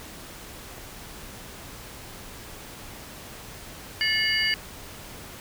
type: tone cluster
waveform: sine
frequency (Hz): 1755 / 2164 / 2918 / 4667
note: A6 / C#7 / F#7 / D8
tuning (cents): -5 / -42 / -25 / -12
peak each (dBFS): -27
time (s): 4.01-4.54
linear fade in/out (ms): 0
effects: pink hiss -42 dBFS RMS until 5.4 s